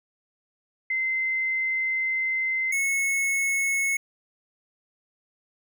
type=tone pair in turn; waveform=sine / square; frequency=2069 / 2192 Hz; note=C7 / C#7; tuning=-20 / -20 cents; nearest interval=minor second; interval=100 cents; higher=second; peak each=-23 dBFS; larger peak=neither; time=0.9-2.72 / 2.72-3.97 s; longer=first; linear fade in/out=5 ms; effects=none